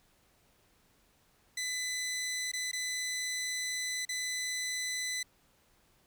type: tone with dropouts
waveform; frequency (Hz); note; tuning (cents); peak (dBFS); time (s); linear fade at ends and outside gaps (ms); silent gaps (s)
15% pulse; 2004; B6; +25; -27; 1.57-5.23; 5; 2.517-2.534 / 2.715-2.73 / 4.052-4.09
effects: pink hiss -68 dBFS RMS until 6.06 s